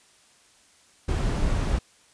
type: noise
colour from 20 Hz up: brown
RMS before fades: -24 dBFS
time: 1.08-1.79 s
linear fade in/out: 10 ms
effects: white hiss -58 dBFS RMS until 2.13 s + resampled to 22050 Hz